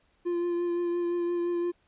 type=tone with vibrato; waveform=triangle; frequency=347.4 Hz; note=F4; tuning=9 cents flat; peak=-24 dBFS; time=0.25-1.72 s; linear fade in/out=20 ms; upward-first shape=triangle; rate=5.8 Hz; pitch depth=19 cents each way; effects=pink hiss -68 dBFS RMS until 1.87 s + resampled to 8000 Hz